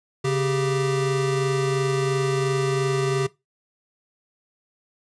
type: tone pair together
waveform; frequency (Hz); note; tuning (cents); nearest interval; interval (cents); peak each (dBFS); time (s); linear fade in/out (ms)
square; 138.3 / 392; C#3 / G4; -4 / 0; octave + tritone; 1804; -24; 0.24-3.27; 10
effects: noise-tail reverb RT60 0.2 s tail -19 dB re dry + resampled to 22050 Hz